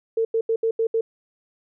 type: tone bursts at uneven times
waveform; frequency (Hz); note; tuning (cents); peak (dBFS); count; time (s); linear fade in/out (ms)
sine; 451.2; A4; +44; -18; 6; 0.17-0.25 / 0.34-0.41 / 0.49-0.56 / 0.63-0.71 / 0.79-0.87 / 0.94-1.01; 5
effects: none